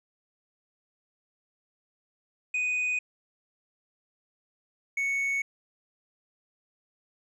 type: tone pair in turn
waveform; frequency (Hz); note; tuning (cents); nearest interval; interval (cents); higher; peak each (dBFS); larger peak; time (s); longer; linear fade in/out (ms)
triangle; 2489 / 2217; D#7 / C#7; 0 / 0; major second; 200; first; -24; neither; 2.54-2.99 / 4.97-5.42; neither; 5
effects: resampled to 24000 Hz